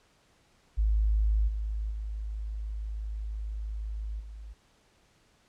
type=tone with level steps; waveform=sine; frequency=53 Hz; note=G#1; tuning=36 cents sharp; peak=-22 / -29 / -32 / -40 dBFS; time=0.77-4.54 s; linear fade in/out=20 ms; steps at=1.47 / 1.9 / 4.19 s; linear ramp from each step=20 ms; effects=pink hiss -65 dBFS RMS until 5.48 s + low-pass 8000 Hz 12 dB/octave